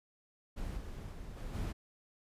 brown noise with level steps, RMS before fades -40 / -44 / -46 / -42 / -37 dBFS, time 0.56-1.73 s, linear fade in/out 20 ms, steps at 0.76 / 1.11 / 1.36 / 1.53 s, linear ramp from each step 20 ms, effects resampled to 32000 Hz

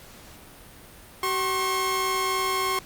sawtooth tone pair together, 380.5 / 1078.2 Hz, F#4 / C#6, +48 / -48 cents, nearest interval octave + tritone, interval 1804 cents, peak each -25 / -21 dBFS, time 1.23-2.79 s, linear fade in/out 2 ms, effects pink hiss -47 dBFS RMS until 2.85 s + Opus 48 kbps

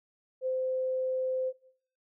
sine tone, 517 Hz, C5, 21 cents flat, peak -28 dBFS, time 0.41-1.53 s, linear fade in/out 50 ms, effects noise-tail reverb RT60 0.6 s tail -17 dB re dry

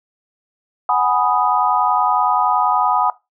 sine chord, G# minor seventh, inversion third, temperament equal, 740 / 830.6 / 987.8 / 1244.5 Hz, F#5 / G#5 / B5 / D#6, 0 / 0 / 0 / 0 cents, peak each -19 dBFS, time 0.89-3.1 s, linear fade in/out 2 ms, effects noise-tail reverb RT60 0.2 s tail -17 dB re dry

